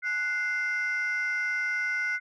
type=tone pair together; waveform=sine; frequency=1475 / 2086 Hz; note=F#6 / C7; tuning=-6 / -6 cents; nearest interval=tritone; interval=600 cents; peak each=-27 dBFS; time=0.02-2.2 s; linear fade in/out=50 ms; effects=tanh soft clip ceiling -23 dBFS